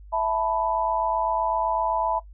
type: chord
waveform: sine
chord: E suspended fourth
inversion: none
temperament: equal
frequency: 659.3 / 880 / 987.8 Hz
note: E5 / A5 / B5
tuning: 0 / 0 / 0 cents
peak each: -26 dBFS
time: 0.12-2.2 s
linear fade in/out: 20 ms
effects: noise-tail reverb RT60 0.1 s tail -18 dB re dry + added 50 Hz sine -42 dBFS peak until 2.33 s